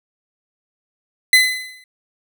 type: tone with exponential decay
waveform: 30% pulse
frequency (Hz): 2022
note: B6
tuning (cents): +40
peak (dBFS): -3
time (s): 1.33-1.84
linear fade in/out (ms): 2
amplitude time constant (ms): 110
effects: none